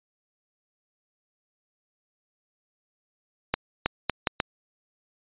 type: accelerating click train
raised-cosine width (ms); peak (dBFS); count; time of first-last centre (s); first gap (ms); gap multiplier
0.3; -6; 5; 3.54-4.402; 320; 0.74
effects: resampled to 8000 Hz